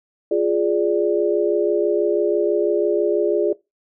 sine chord, D diminished, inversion first, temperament equal, 349.2 / 415.3 / 587.3 Hz, F4 / Ab4 / D5, 0 / 0 / 0 cents, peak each -20 / -19 / -22 dBFS, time 0.31-3.53 s, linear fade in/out 5 ms, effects noise-tail reverb RT60 0.2 s tail -20 dB re dry

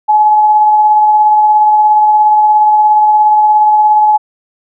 sine tone with tremolo, 850 Hz, G#5, 40 cents sharp, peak -3 dBFS, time 0.08-4.18 s, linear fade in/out 20 ms, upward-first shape triangle, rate 17 Hz, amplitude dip 30%, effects none

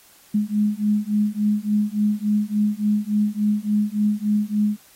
sine beating tone pair, 207.7 / 211.2 Hz, G#3 / G#3, 0 / +29 cents, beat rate 3.5 Hz, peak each -21 dBFS, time 0.34-4.77 s, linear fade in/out 10 ms, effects white hiss -52 dBFS RMS until 4.95 s + AAC 48 kbps

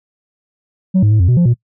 sine tone with pitch steps, 187.2 / 105.2 / 107.9 / 88.8 / 123.8 / 173.8 / 119.6 Hz, F#3 / G#2 / A2 / F2 / B2 / F3 / A#2, +20 / +23 / -33 / +29 / +5 / -8 / +45 cents, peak -5 dBFS, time 0.94-1.542 s, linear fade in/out 20 ms, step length 86 ms, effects noise-tail reverb RT60 0.1 s tail -23 dB re dry + tanh soft clip ceiling -7 dBFS

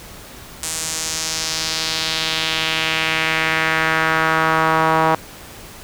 sawtooth tone with band-pass filter sweep, 160 Hz, D#3, 49 cents sharp, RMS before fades -19 dBFS, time 0.63-5.15 s, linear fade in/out 2 ms, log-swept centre 8200 to 950 Hz, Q 1.9, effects pink hiss -38 dBFS RMS until 5.83 s

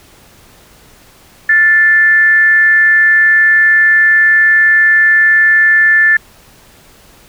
sine tone with frequency modulation, 1760 Hz, A6, in tune, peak -5 dBFS, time 1.49-6.17 s, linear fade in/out 5 ms, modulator 353 Hz, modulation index 0.28, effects pink hiss -43 dBFS RMS until 7.28 s

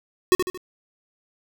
square tone with echo, 367.8 Hz, F#4, 10 cents flat, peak -13 dBFS, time 0.32-0.35 s, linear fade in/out 0 ms, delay 75 ms, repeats 3, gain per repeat -7 dB, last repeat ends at 0.575 s, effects none

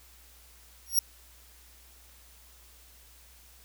5% pulse tone with exponential growth, 5620 Hz, F8, 10 cents sharp, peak -12 dBFS, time 0.86-0.99 s, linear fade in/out 2 ms, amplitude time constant 28 ms, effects added 60 Hz sine -57 dBFS peak until 3.64 s + white hiss -57 dBFS RMS until 3.64 s

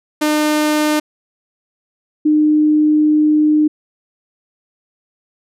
sawtooth / sine tone pair in turn, 302.8 / 303.9 Hz, D#4 / D#4, -47 / -41 cents, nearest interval unison, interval 6 cents, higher second, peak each -9 dBFS, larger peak neither, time 0.21-1 / 2.25-3.68 s, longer second, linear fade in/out 10 ms, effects resampled to 32000 Hz

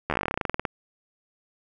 slowing click train, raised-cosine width 0.5 ms, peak -10 dBFS, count 20, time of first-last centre 0.1-0.652 s, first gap 12 ms, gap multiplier 1.09, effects none

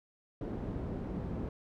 white low-pass noise, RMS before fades -38 dBFS, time 0.41-1.49 s, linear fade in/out 2 ms, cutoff 280 Hz, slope 12 dB/octave, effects none

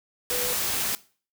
sine tone in noise, 493.9 Hz, B4, in tune, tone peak -31 dBFS, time 0.31-0.53 s, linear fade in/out 0 ms, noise white, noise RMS -27 dBFS, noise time 0.3-0.95 s, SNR -7 dB, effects noise-tail reverb RT60 0.4 s tail -19 dB re dry

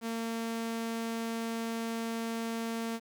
sawtooth tone, 228.2 Hz, A#3, 37 cents flat, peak -29 dBFS, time 0.01-3 s, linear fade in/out 50 ms, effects 10-bit

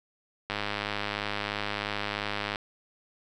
click train, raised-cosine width 0.3 ms, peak -14 dBFS, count 213, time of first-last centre 0.5-2.558 s, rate 103 Hz, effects none

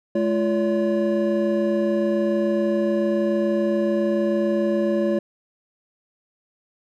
triangle tone cluster, 212.4 / 345 / 568 Hz, G#3 / F4 / C#5, +39 / -21 / +42 cents, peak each -21 dBFS, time 0.15-5.19 s, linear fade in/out 5 ms, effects none

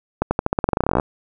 accelerating click train, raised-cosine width 1 ms, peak -3 dBFS, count 20, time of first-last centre 0.22-0.998 s, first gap 90 ms, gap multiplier 0.9, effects none

